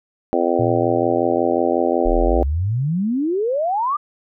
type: harmonic tone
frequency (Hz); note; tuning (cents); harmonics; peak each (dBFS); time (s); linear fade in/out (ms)
85.5; F2; -36; 3 / 4 / 5 / 6 / 7 / 8 / 9; -24 / -21 / -23 / -23 / -22 / -27 / -24; 0.33-2.43; 0
type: tone with exponential decay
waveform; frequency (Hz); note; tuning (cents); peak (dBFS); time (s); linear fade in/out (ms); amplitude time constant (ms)
sine; 116.54; A#2; 0; -19; 0.59-2.43; 5; 400
type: exponential sweep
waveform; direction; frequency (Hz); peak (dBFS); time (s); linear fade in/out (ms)
sine; up; 30.87 to 1228; -17; 2.05-3.97; 10
effects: none